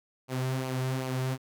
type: tone with flanger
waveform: sawtooth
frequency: 130 Hz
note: C3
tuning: 11 cents flat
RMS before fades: -31 dBFS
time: 0.28-1.38 s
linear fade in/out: 50 ms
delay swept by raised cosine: 0.54 to 4.14 ms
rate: 2.6 Hz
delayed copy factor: -0.5
effects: none